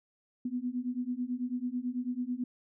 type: beating tone pair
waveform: sine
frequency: 243 / 252.1 Hz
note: B3 / B3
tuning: -28 / +36 cents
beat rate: 9.1 Hz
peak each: -35 / -34 dBFS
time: 0.45-2.44 s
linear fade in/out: 5 ms
effects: none